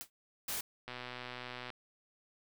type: noise with exponential decay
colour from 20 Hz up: white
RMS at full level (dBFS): -40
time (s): 0.01-0.1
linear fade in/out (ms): 0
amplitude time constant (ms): 18
type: noise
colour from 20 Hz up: white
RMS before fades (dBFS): -38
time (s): 0.48-0.61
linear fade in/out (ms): 5
type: click train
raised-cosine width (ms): 0.3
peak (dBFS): -27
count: 103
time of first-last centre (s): 0.88-1.703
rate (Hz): 124
effects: none